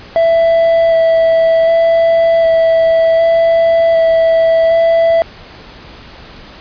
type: tone with vibrato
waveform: triangle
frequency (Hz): 660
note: E5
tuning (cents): +2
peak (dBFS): -5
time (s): 0.16-5.22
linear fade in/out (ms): 0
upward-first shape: square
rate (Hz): 0.66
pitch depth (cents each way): 9
effects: pink hiss -35 dBFS RMS until 6.6 s + resampled to 11025 Hz